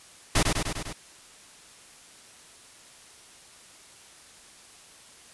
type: noise with echo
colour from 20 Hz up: pink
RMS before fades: -21 dBFS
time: 0.35-0.43 s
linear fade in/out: 5 ms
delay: 100 ms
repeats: 5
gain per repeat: -3 dB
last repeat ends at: 0.93 s
effects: white hiss -51 dBFS RMS until 5.33 s + resampled to 24000 Hz